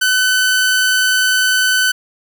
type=tone; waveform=sawtooth; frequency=1510 Hz; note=F#6; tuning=35 cents sharp; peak=-8 dBFS; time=0.01-1.92 s; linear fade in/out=10 ms; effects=none